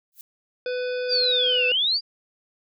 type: noise with exponential growth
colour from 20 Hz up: violet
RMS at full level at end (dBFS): -37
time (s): 0.12-0.21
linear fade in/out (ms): 1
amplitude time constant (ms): 19
type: harmonic tone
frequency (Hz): 498.8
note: B4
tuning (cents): +17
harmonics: 1 / 3 / 5 / 7 / 9 / 10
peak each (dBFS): -25 / -35 / -39 / -42 / -44 / -45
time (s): 0.66-1.72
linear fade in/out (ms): 2
type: exponential two-way sweep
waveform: sine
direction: down then up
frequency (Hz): 4900 to 2602 to 4900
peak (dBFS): -19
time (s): 1.08-2.01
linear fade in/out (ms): 50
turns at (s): 1.67
effects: none